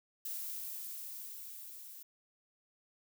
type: noise with level ramp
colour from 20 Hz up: violet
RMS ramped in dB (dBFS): -40 to -51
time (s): 0.25-2.03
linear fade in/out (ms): 5
effects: none